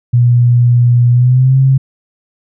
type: tone with pitch glide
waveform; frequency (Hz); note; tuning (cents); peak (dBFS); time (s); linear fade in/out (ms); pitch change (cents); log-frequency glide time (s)
sine; 121.1 to 133.59; B2 to C3; -34 to +36; -5; 0.13-1.78; 10; +170; 1.11-1.58
effects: none